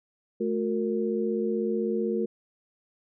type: tone cluster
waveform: sine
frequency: 216.9 / 363.8 / 459.7 Hz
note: A3 / F#4 / A#4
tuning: -25 / -29 / -24 cents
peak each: -29 dBFS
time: 0.4-2.26 s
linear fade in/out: 10 ms
effects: none